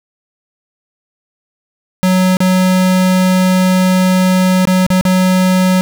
square tone with dropouts, 185 Hz, F#3, in tune, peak -9 dBFS, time 2.03-5.81 s, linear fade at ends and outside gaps 0 ms, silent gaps 2.369-2.404 / 4.653-4.673 / 4.865-4.903 / 5.011-5.052 s, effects none

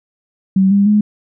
sine tone with pitch steps, 191.3 / 200.2 / 209.6 Hz, G3 / G3 / G#3, -42 / +37 / +16 cents, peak -8 dBFS, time 0.56-1.01 s, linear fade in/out 5 ms, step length 150 ms, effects none

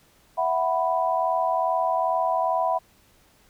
sine chord, E suspended second, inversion none, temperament just, 659.3 / 741.7 / 988.9 Hz, E5 / F#5 / B5, 0 / +4 / +2 cents, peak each -25 dBFS, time 0.37-2.79 s, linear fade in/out 20 ms, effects pink hiss -59 dBFS RMS until 3.49 s

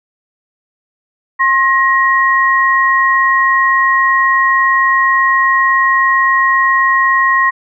sine tone pair together, 1069 / 1888.2 Hz, C6 / A#6, +37 / +22 cents, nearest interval minor seventh, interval 985 cents, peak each -11 dBFS, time 1.39-7.51 s, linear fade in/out 20 ms, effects none

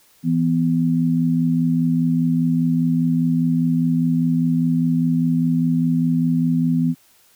sine tone pair together, 165.03 / 250 Hz, E3 / B3, +2 / +21 cents, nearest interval perfect fifth, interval 719 cents, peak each -18 dBFS, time 0.23-6.95 s, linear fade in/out 50 ms, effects white hiss -55 dBFS RMS until 7.35 s

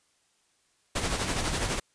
pink noise with tremolo, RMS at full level -27 dBFS, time 0.95-1.8 s, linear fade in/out 10 ms, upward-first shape sine, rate 12 Hz, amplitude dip 50%, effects white hiss -69 dBFS RMS until 1.94 s + resampled to 22050 Hz

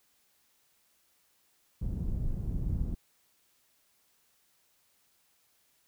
pink low-pass noise, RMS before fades -32 dBFS, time 1.81-2.95 s, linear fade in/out 10 ms, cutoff 150 Hz, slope 12 dB/octave, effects white hiss -70 dBFS RMS until 5.87 s

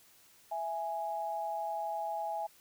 sine tone pair together, 662.6 / 830.6 Hz, E5 / G#5, +9 / 0 cents, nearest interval major third, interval 391 cents, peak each -38 / -35 dBFS, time 0.51-2.47 s, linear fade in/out 10 ms, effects white hiss -62 dBFS RMS until 2.6 s

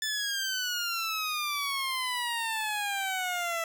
15% pulse exponential sweep, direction down, 1758 to 659.3 Hz, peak -23 dBFS, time 0.02-3.64 s, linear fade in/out 2 ms, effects none

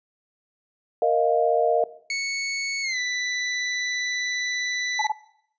sine chord, Bb suspended fourth, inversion none, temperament equal, 466.2 / 622.3 / 698.5 Hz, Bb4 / Eb5 / F5, 0 / 0 / 0 cents, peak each -22 dBFS, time 1.02-1.84 s, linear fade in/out 2 ms
sawtooth tone with pitch glide, 2213 to 1983 Hz, C#7 to B6, -3 to +7 cents, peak -21 dBFS, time 2.1-5.07 s, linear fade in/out 2 ms, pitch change -190 cents, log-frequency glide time 2.82-2.98 s
sine tone bursts, 859 Hz, A5, 42 cents flat, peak -20 dBFS, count 3, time 4.99-5.121 s, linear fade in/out 5 ms, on 27 ms, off 25 ms
effects noise-tail reverb RT60 0.7 s tail -18 dB re dry + resampled to 16000 Hz

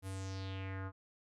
square tone with low-pass filter sweep, 95.8 Hz, G2, 39 cents flat, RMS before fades -42 dBFS, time 0.02-0.92 s, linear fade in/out 50 ms, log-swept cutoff 12000 to 1200 Hz, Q 3.3, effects none

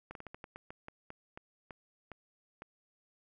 slowing click train, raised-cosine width 0.5 ms, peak -30 dBFS, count 14, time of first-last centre 0.11-2.621 s, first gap 42 ms, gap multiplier 1.23, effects none

